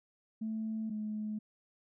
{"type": "tone pair in turn", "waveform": "sine", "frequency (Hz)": [220, 213.5], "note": ["A3", "G#3"], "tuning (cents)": [0, 48], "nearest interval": "minor second", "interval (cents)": 52, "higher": "first", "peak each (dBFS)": [-33, -34], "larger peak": "first", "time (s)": [[0.41, 0.9], [0.9, 1.39]], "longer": "neither", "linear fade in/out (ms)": 10, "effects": ["tanh soft clip ceiling -29 dBFS"]}